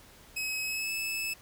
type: tone with pitch glide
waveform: sawtooth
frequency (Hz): 2556 to 2611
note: D#7 to E7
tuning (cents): +46 to -17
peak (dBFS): -28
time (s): 0.36-1.34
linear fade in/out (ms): 10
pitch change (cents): +37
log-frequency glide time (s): 0.64-0.92
effects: pink hiss -55 dBFS RMS until 1.41 s